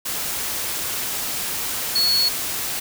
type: tone in noise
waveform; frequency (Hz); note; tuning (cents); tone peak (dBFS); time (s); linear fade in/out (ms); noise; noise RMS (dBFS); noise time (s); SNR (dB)
sine; 4371; C#8; -25; -16; 1.95-2.29; 10; white; -26; 0.05-2.8; +7
effects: none